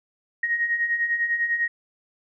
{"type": "beating tone pair", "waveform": "sine", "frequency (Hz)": [1868, 1878], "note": ["A#6", "A#6"], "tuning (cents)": [3, 12], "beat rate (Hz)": 10, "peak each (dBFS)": [-29, -22], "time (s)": [0.43, 1.68], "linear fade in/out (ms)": 5, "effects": []}